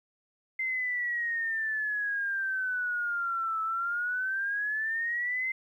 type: exponential two-way sweep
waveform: sine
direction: down then up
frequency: 2082 to 1307 to 2082 Hz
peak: -28 dBFS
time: 0.59-5.52 s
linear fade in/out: 5 ms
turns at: 3.62 s
effects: 11-bit